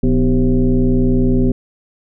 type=tone with frequency modulation; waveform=sine; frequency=110 Hz; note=A2; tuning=in tune; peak=-10 dBFS; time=0.03-1.52 s; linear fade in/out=5 ms; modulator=140 Hz; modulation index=1.8; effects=none